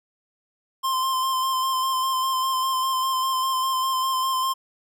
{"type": "tone with vibrato", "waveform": "square", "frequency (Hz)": 1046.5, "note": "C6", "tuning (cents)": 0, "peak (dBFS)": -22, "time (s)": [0.83, 4.54], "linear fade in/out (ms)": 20, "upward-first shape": "square", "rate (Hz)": 5, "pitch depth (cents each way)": 19, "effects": []}